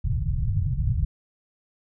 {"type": "low-pass noise", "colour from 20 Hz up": "white", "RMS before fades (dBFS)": -24, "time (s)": [0.04, 1.05], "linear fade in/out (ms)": 5, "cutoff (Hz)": 140, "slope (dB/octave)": 48, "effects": []}